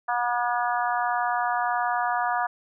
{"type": "harmonic tone", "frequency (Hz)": 241.5, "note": "B3", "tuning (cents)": -39, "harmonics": [3, 4, 5, 6, 7], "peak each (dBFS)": [-26, -28, -30, -32, -33], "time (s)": [0.08, 2.47], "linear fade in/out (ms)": 10, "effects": []}